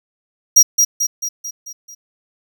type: tone with echo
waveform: 45% pulse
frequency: 5720 Hz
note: F8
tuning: 41 cents sharp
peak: -5 dBFS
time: 0.56-0.63 s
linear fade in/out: 10 ms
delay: 220 ms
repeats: 6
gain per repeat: -5 dB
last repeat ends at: 1.95 s
effects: none

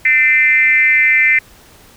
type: tone with frequency modulation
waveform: sine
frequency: 2076 Hz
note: C7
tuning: 14 cents flat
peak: -8 dBFS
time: 0.05-1.39 s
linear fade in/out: 5 ms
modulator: 277 Hz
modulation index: 0.9
effects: pink hiss -44 dBFS RMS until 1.96 s

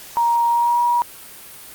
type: tone with pitch glide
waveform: sine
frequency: 939 to 957.6 Hz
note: A#5 to A#5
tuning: +12 to +46 cents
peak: -14 dBFS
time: 0.17-1.02 s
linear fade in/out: 0 ms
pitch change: +34 cents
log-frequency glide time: 0.48-0.81 s
effects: white hiss -39 dBFS RMS until 1.74 s + Opus 48 kbps

